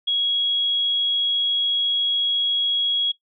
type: tone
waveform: sine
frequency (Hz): 3318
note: G#7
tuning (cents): -2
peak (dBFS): -18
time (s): 0.07-3.12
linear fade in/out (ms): 10
effects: noise-tail reverb RT60 0.1 s tail -17 dB re dry